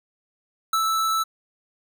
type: tone with ADSR envelope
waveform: square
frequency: 1316 Hz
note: E6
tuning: 3 cents flat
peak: -19 dBFS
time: 0.73-1.24 s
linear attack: 4 ms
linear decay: 69 ms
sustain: -2 dB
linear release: 18 ms
effects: none